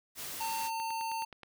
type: noise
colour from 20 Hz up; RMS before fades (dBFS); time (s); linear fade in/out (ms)
white; -41; 0.15-0.71; 50
type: tone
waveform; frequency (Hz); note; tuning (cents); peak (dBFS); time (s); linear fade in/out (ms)
square; 900; A5; +39; -34; 0.4-1.25; 10
type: click train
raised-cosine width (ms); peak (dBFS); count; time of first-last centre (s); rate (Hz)
0.3; -31; 7; 0.8-1.433; 9.48
effects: none